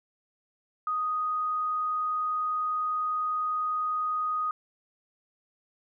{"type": "tone", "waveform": "sine", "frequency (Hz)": 1245, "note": "D#6", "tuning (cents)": 1, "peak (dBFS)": -26, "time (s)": [0.87, 4.51], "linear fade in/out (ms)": 2, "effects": []}